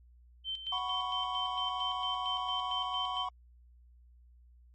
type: tone with tremolo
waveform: sine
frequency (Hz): 3100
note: G7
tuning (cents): -20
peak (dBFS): -33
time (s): 0.44-3.26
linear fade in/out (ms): 50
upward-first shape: square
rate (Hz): 4.4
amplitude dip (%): 65
type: chord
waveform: triangle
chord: F# suspended fourth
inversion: none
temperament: equal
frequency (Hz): 740 / 987.8 / 1108.7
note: F#5 / B5 / C#6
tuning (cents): 0 / 0 / 0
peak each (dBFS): -37 / -36 / -35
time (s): 0.72-3.29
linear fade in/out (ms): 5
effects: added 60 Hz sine -56 dBFS peak until 4.74 s + MP3 32 kbps